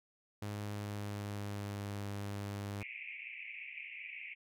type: tone with pitch glide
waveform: sawtooth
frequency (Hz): 103.5 to 101.14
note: G#2 to G#2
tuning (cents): -5 to -45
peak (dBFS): -35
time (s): 0.42-2.83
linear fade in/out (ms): 5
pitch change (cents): -40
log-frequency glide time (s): 0.63-1.91
type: band-pass noise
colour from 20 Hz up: white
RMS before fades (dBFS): -47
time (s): 2.8-4.35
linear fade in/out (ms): 20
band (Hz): 2100 to 2600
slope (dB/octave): 96
effects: none